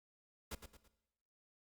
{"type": "noise with echo", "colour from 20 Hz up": "pink", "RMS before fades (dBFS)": -44, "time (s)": [0.51, 0.55], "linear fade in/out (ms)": 5, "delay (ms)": 110, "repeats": 3, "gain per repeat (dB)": -8, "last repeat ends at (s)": 0.88, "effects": ["noise-tail reverb RT60 1.0 s tail -18 dB re dry", "Opus 48 kbps"]}